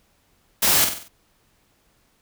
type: noise with echo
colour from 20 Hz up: white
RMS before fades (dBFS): -18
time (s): 0.62-0.85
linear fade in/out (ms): 10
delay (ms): 47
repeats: 5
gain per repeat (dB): -6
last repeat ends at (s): 1.085
effects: pink hiss -63 dBFS RMS until 2.21 s